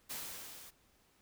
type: noise with level ramp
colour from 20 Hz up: white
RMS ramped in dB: -41 to -54 dBFS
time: 0.09-0.71 s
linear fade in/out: 20 ms
effects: pink hiss -70 dBFS RMS until 1.21 s

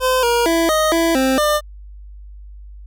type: tone with pitch steps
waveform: 25% pulse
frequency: 513 / 474.3 / 332.1 / 623 / 332.2 / 263.4 / 599 Hz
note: C5 / A#4 / E4 / D#5 / E4 / C4 / D5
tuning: -34 / +30 / +13 / +2 / +13 / +12 / +34 cents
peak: -10 dBFS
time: 0-1.61 s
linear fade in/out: 50 ms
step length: 230 ms
effects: added 50 Hz sine -34 dBFS peak until 2.86 s

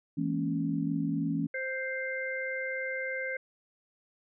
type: chord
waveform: sine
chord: A# half-diminished seventh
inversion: second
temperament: equal with one note detuned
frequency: 164.81 / 210.3 / 233.1 / 277.2 Hz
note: E3 / G#3 / A#3 / C#4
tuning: 0 / +22 / 0 / 0 cents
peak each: -32 / -37 / -36 / -31 dBFS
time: 0.17-1.47 s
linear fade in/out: 10 ms
type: harmonic tone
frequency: 523.3 Hz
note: C5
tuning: in tune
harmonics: 1 / 3 / 4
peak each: -36 / -36 / -36 dBFS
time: 1.54-3.37 s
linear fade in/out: 5 ms
effects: none

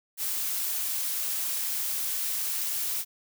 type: noise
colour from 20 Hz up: blue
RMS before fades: -30 dBFS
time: 0.17-3.05 s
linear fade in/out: 50 ms
effects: none

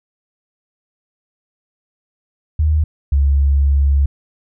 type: tone pair in turn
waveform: sine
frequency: 76.9 / 69.83 Hz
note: D#2 / C#2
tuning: -20 / +13 cents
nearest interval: major second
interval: 167 cents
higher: first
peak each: -11 / -10 dBFS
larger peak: second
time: 2.59-2.84 / 3.12-4.06 s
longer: second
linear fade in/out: 5 ms
effects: none

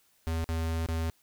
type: tone with dropouts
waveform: square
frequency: 81.7 Hz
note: E2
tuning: 15 cents flat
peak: -29 dBFS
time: 0.27-1.1 s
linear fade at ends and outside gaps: 0 ms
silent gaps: 0.442-0.49 / 0.862-0.887 s
effects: white hiss -67 dBFS RMS until 1.22 s

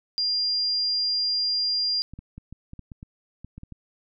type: tone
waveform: sine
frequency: 4800 Hz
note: D8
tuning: 37 cents sharp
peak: -22 dBFS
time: 0.18-2.02 s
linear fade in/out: 0 ms
type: clicks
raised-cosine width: 5 ms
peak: -27 dBFS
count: 12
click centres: 2.136 / 2.19 / 2.38 / 2.526 / 2.734 / 2.793 / 2.918 / 3.029 / 3.446 / 3.58 / 3.634 / 3.723 s
effects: none

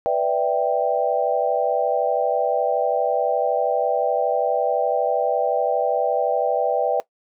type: chord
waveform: sine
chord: E minor seventh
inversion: second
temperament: equal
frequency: 493.9 / 587.3 / 659.3 / 784 Hz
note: B4 / D5 / E5 / G5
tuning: 0 / 0 / 0 / 0 cents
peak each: -23 dBFS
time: 0.06-7 s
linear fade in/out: 0 ms
effects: noise-tail reverb RT60 0.1 s tail -19 dB re dry

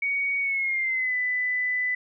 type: tone with pitch glide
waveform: sine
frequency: 2241 to 1996.5 Hz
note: C#7 to B6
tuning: +18 to +18 cents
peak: -23 dBFS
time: 0.02-1.95 s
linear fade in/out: 5 ms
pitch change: -200 cents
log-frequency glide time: 0.4-1.15 s
effects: none

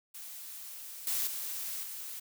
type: noise with level steps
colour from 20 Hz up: blue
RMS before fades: -45 / -32 / -38 / -42 dBFS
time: 0.14-2.2 s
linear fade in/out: 10 ms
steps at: 1.07 / 1.27 / 1.83 s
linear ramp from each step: 2 ms
effects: none

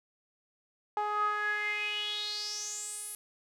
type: tone with band-pass filter sweep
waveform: sawtooth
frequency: 418.5 Hz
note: G#4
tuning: 13 cents sharp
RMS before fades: -34 dBFS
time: 0.97-3.15 s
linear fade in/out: 0 ms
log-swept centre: 930 to 11000 Hz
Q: 7.3
effects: none

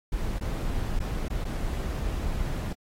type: noise with dropouts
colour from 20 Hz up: brown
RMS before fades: -29 dBFS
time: 0.12-2.73 s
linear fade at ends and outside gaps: 5 ms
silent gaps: 0.387-0.409 / 0.992-1.001 / 1.284-1.301 / 1.44-1.45 s
effects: AAC 48 kbps

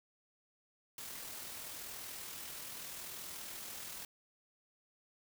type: noise with amplitude modulation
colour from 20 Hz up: white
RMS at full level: -45 dBFS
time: 0.98-4.05 s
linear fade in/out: 2 ms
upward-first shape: sine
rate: 40.8 Hz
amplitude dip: 30%
effects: none

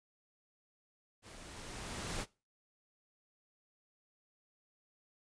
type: noise with level ramp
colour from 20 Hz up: pink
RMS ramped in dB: -54 to -38 dBFS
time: 1.22-2.26 s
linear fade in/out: 50 ms
effects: noise-tail reverb RT60 0.3 s tail -21 dB re dry + resampled to 22050 Hz

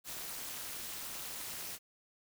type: noise with amplitude modulation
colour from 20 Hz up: white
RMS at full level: -39 dBFS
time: 0.04-1.79 s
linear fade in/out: 50 ms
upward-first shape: sine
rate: 298 Hz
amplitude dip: 90%
effects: none

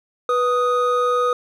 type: tone pair together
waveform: triangle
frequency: 491.7 / 1246.9 Hz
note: B4 / D#6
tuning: -8 / +3 cents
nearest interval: octave + major third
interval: 1611 cents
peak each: -17 dBFS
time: 0.29-1.33 s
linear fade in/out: 2 ms
effects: none

